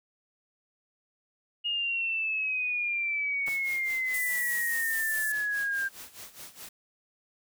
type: exponential sweep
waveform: sine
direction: down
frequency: 2863 to 1585 Hz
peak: -27 dBFS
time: 1.64-5.89 s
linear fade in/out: 20 ms
type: noise with tremolo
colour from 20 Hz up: white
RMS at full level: -43 dBFS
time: 3.46-6.69 s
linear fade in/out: 5 ms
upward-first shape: sine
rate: 4.8 Hz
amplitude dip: 80%
type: clicks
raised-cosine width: 0.5 ms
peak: -26 dBFS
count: 2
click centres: 3.478 / 3.485 s
type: high-pass noise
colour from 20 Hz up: pink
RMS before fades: -36 dBFS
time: 4.14-5.32 s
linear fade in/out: 2 ms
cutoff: 8000 Hz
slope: 24 dB/octave
effects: none